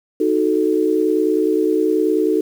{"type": "chord", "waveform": "sine", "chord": "D# diminished", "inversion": "none", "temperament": "equal", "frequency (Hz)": [311.1, 370, 440], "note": ["D#4", "F#4", "A4"], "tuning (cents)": [0, 0, 0], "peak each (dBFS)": [-18, -19, -18], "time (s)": [0.2, 2.41], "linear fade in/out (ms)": 5, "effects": ["7-bit"]}